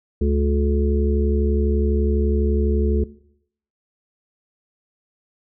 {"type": "harmonic tone", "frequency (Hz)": 72, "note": "D2", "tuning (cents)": -34, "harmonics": [1, 3, 5, 6], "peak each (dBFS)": [-18, -23, -25, -26], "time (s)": [0.21, 3.04], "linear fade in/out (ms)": 5, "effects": ["noise-tail reverb RT60 0.7 s tail -19 dB re dry"]}